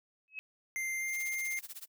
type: tone with exponential growth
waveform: sine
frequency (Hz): 2567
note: E7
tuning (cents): -47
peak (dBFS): -34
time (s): 0.28-0.39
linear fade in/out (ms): 0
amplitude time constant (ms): 23
type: tone with pitch glide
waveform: square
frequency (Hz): 2093 to 2110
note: C7 to C7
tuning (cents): 0 to +14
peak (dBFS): -34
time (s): 0.76-1.59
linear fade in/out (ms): 0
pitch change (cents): +14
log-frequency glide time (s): 0.95-1.18
type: noise with tremolo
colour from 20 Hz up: blue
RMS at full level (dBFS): -43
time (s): 1.07-1.88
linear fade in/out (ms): 50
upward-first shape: sine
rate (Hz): 16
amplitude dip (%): 95
effects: none